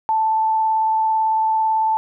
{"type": "tone with vibrato", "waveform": "sine", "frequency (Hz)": 880, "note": "A5", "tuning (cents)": 0, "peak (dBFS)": -15, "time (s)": [0.09, 1.97], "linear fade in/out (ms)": 0, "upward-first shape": "triangle", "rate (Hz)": 18, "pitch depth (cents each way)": 11, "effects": []}